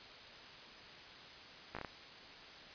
slowing click train, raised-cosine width 0.5 ms, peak -27 dBFS, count 5, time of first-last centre 1.75-1.848 s, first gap 16 ms, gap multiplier 1.29, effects white hiss -53 dBFS RMS until 2.74 s + resampled to 11025 Hz

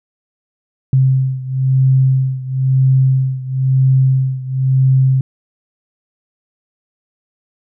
sine beating tone pair, 131.6 / 132.6 Hz, C3 / C3, +10 / +23 cents, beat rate 1 Hz, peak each -12 / -15 dBFS, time 0.93-5.21 s, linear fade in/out 2 ms, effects none

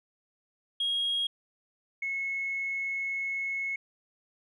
sine tone pair in turn, 3276 / 2186 Hz, G#7 / C#7, -24 / -25 cents, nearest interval perfect fifth, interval 701 cents, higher first, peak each -25 / -29 dBFS, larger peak first, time 0.8-1.27 / 2.02-3.76 s, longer second, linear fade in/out 5 ms, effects tanh soft clip ceiling -23 dBFS

